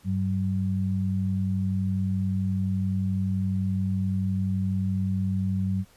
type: tone pair together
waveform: sine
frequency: 98 / 189.65 Hz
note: G2 / F#3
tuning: 0 / +43 cents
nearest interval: major seventh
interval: 1143 cents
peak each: -26 dBFS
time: 0.04-5.85 s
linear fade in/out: 50 ms
effects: pink hiss -58 dBFS RMS until 5.96 s + resampled to 32000 Hz